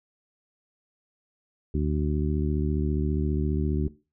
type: harmonic tone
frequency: 74.8 Hz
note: D2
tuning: 32 cents sharp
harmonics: 1 / 2 / 3 / 4 / 5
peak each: -26 / -29 / -31 / -32 / -33 dBFS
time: 1.74-3.88 s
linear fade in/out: 5 ms
effects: noise-tail reverb RT60 0.3 s tail -18 dB re dry